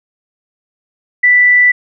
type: tone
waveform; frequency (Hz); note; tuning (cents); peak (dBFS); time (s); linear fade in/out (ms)
sine; 1975.5; B6; 0; -5; 1.23-1.72; 10
effects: none